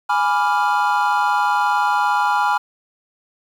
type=chord; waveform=triangle; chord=G# diminished seventh; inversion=none; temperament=equal; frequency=830.6 / 987.8 / 1174.7 / 1396.9 Hz; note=G#5 / B5 / D6 / F6; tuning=0 / 0 / 0 / 0 cents; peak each=-17 / -18 / -23 / -20 dBFS; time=0.09-2.58 s; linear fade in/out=10 ms; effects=8-bit